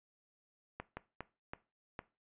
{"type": "slowing click train", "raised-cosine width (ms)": 0.5, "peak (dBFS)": -26, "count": 5, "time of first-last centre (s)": [0.8, 1.991], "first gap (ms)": 170, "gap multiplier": 1.39, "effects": ["noise-tail reverb RT60 0.3 s tail -18 dB re dry", "resampled to 8000 Hz"]}